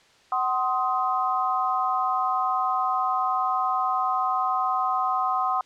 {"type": "chord", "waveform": "sine", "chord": "C diminished", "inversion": "second", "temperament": "just", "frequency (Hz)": [753.5, 1046.5, 1255.8], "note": ["Gb5", "C6", "Eb6"], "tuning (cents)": [31, 0, 16], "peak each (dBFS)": -26, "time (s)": [0.32, 5.61], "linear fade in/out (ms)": 2, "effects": ["white hiss -57 dBFS RMS until 5.65 s", "low-pass 5000 Hz 12 dB/octave"]}